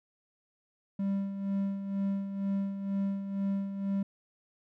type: tone with tremolo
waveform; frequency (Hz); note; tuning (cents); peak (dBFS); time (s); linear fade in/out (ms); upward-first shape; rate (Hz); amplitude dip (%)
triangle; 196.9; G3; +8; -25; 0.99-4.03; 5; sine; 2.1; 60
effects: none